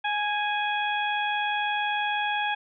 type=harmonic tone with a mistuned harmonic; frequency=834 Hz; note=G#5; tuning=7 cents sharp; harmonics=1 / 2 / 3 / 4; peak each=-27 / -30 / -32 / -34 dBFS; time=0.04-2.55 s; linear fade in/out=10 ms; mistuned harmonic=2; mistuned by=-18 cents; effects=none